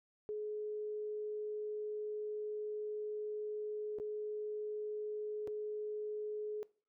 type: tone with dropouts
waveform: sine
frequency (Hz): 423.3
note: G#4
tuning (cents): +33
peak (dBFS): -37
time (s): 0.29-6.63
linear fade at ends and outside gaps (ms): 0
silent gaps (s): 3.986-3.999 / 5.474-5.479
effects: noise-tail reverb RT60 0.4 s tail -21 dB re dry